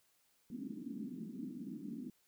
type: band-pass noise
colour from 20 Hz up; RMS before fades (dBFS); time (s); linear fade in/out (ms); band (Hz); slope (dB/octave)
pink; -45; 0.5-2.1; 2; 190 to 300; 48
effects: white hiss -74 dBFS RMS until 2.27 s